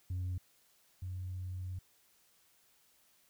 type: tone pair in turn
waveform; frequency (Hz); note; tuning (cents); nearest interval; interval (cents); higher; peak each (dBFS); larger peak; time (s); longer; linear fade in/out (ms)
sine; 91 / 91.69; F#2 / F#2; -28 / -15; unison; 13; second; -32 / -37; first; 0.1-0.38 / 1.02-1.79; second; 5
effects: tanh soft clip ceiling -33 dBFS + white hiss -69 dBFS RMS until 3.29 s